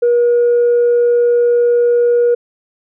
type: tone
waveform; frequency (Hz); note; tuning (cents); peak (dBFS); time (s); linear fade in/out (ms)
sine; 479; A#4; +47; -7; 0.02-2.35; 10
effects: tanh soft clip ceiling -6 dBFS